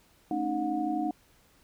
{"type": "tone cluster", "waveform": "sine", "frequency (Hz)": [221.9, 275.8, 307.7, 725], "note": ["A3", "C#4", "D#4", "F#5"], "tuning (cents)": [15, -9, -19, -35], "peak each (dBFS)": [-37, -35, -30, -32], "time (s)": [0.31, 1.11], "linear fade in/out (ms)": 2, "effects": ["pink hiss -63 dBFS RMS until 1.63 s"]}